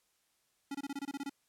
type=tone bursts; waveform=square; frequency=279.8 Hz; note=C#4; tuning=16 cents sharp; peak=-37 dBFS; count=10; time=0.71-1.296 s; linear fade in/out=5 ms; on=37 ms; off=24 ms; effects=white hiss -75 dBFS RMS until 1.48 s + low-pass 12000 Hz 12 dB/octave